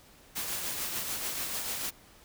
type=noise with tremolo; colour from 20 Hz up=white; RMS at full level=-33 dBFS; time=0.35-1.91 s; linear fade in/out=20 ms; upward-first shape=triangle; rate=6.8 Hz; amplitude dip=40%; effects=pink hiss -57 dBFS RMS until 2.24 s